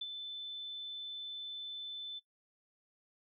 sine tone with ADSR envelope, 3520 Hz, A7, in tune, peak -35 dBFS, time 0.01-2.2 s, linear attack 7 ms, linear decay 39 ms, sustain -5 dB, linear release 22 ms, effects noise-tail reverb RT60 0.1 s tail -19 dB re dry

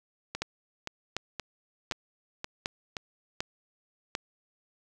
two click trains, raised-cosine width 0.2 ms, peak -13 / -17 dBFS, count 6 / 6, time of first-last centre 0.42-4.151 / 0.35-2.968 s, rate 1.34 / 1.91 Hz, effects none

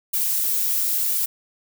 violet noise with flanger, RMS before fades -22 dBFS, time 0.13-1.26 s, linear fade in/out 10 ms, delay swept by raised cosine 1.7 to 6.1 ms, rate 1 Hz, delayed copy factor +0.9, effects none

